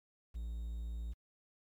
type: tone with quantisation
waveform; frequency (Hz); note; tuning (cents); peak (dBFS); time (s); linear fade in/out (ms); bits
triangle; 57.1; A#1; -35; -36; 0.34-1.14; 20; 11
effects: MP3 96 kbps